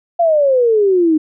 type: exponential sweep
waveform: sine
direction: down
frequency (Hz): 698.5 to 303.7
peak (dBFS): -9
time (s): 0.19-1.18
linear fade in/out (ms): 10
effects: none